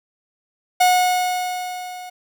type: tone with level ramp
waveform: 45% pulse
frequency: 728 Hz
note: F#5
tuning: 28 cents flat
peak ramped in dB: -11 to -33 dBFS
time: 0.8-2.1 s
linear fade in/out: 10 ms
effects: none